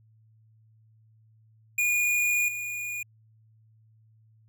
square tone with level steps, 2439 Hz, D#7, 35 cents flat, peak -23 / -32 dBFS, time 1.78-3.03 s, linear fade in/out 5 ms, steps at 2.48 s, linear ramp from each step 5 ms, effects added 110 Hz sine -57 dBFS peak until 4.48 s

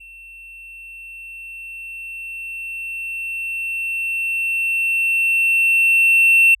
triangle tone with level ramp, 2700 Hz, E7, 41 cents sharp, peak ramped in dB -37 to -7 dBFS, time 0-6.55 s, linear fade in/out 10 ms, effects added 49 Hz sine -52 dBFS peak until 6.6 s + resampled to 32000 Hz

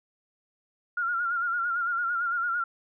sine tone with vibrato, 1400 Hz, F6, 4 cents sharp, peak -25 dBFS, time 0.97-2.64 s, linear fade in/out 5 ms, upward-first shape sine, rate 8.9 Hz, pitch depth 61 cents each way, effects none

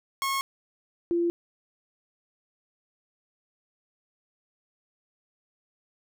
sawtooth / sine tone pair in turn, 1089 / 343 Hz, C#6 / F4, -31 / -31 cents, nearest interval octave + minor sixth, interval 2000 cents, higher first, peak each -22 dBFS, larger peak neither, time 0.22-0.41 / 1.11-1.3 s, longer neither, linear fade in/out 0 ms, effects none

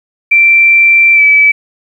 sine tone with pitch glide, 2349 to 2299 Hz, D7 to D7, 0 to -37 cents, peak -3 dBFS, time 0.31-1.52 s, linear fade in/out 10 ms, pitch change -37 cents, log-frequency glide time 1.14-1.22 s, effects 7-bit

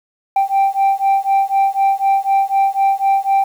sine beating tone pair, 782 / 786 Hz, G5 / G5, -4 / +4 cents, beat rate 4 Hz, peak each -13 dBFS, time 0.36-3.44 s, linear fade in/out 5 ms, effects tanh soft clip ceiling -9 dBFS + 7-bit

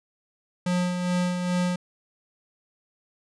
square tone with tremolo, 179.1 Hz, F3, 44 cents sharp, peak -22 dBFS, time 0.66-1.76 s, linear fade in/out 5 ms, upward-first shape sine, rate 2.4 Hz, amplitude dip 45%, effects resampled to 22050 Hz

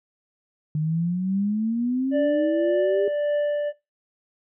sine exponential sweep, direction up, 150.5 to 410.3 Hz, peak -21 dBFS, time 0.75-3.08 s, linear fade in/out 2 ms
triangle tone with tremolo, 587.3 Hz, D5, in tune, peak -17 dBFS, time 2.11-3.73 s, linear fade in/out 50 ms, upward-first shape triangle, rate 1.8 Hz, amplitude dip 35%
effects noise-tail reverb RT60 0.2 s tail -17 dB re dry + resampled to 8000 Hz

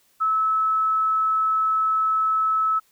sine tone, 1300 Hz, E6, 24 cents flat, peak -18 dBFS, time 0.2-2.8 s, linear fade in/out 20 ms, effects white hiss -62 dBFS RMS until 2.91 s

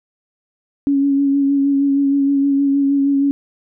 sine tone with vibrato, 278.6 Hz, C#4, 9 cents sharp, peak -12 dBFS, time 0.87-3.31 s, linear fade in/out 0 ms, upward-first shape sine, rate 6.4 Hz, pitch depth 22 cents each way, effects none

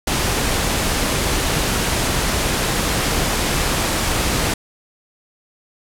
pink noise, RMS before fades -19 dBFS, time 0.07-4.54 s, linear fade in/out 5 ms, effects low-pass 12000 Hz 12 dB/octave

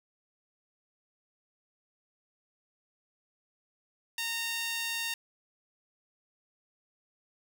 sawtooth tone with high-pass filter, 921 Hz, A#5, 21 cents flat, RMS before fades -34 dBFS, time 4.18-5.14 s, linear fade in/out 2 ms, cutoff 2500 Hz, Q 1.4, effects 10-bit

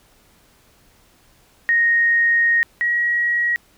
sine tone pair in turn, 1864.7 / 1905 Hz, A#6 / A#6, 0 / +37 cents, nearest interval unison, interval 37 cents, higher second, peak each -13 / -16 dBFS, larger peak first, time 1.69-2.63 / 2.81-3.56 s, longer first, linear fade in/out 0 ms, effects pink hiss -55 dBFS RMS until 3.77 s

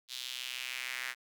square tone with high-pass filter sweep, 63.3 Hz, B1, 43 cents sharp, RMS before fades -40 dBFS, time 0.08-1.15 s, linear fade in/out 50 ms, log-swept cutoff 3800 to 1800 Hz, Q 2.7, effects none

